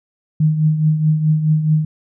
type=tone with tremolo; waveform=sine; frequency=155 Hz; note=D#3; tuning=6 cents flat; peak=-9 dBFS; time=0.4-1.85 s; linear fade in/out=5 ms; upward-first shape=triangle; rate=4.7 Hz; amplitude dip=65%; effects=none